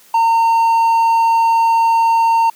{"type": "tone", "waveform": "triangle", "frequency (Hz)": 914, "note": "A#5", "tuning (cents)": -34, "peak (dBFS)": -8, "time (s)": [0.14, 2.5], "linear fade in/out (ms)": 5, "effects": ["white hiss -47 dBFS RMS until 2.55 s", "high-pass 150 Hz 12 dB/octave"]}